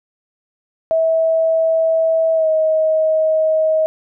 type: tone with pitch glide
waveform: sine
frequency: 649 to 631.6 Hz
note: E5 to D#5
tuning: -27 to +26 cents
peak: -12 dBFS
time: 0.91-3.86 s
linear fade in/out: 0 ms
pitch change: -47 cents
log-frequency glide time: 2.34-2.48 s
effects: none